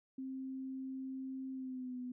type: tone with pitch glide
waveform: sine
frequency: 263.8 to 249.6 Hz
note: C4 to B3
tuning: +14 to +19 cents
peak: -40 dBFS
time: 0.18-2.12 s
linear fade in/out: 5 ms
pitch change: -95 cents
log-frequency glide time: 1.52-1.99 s
effects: none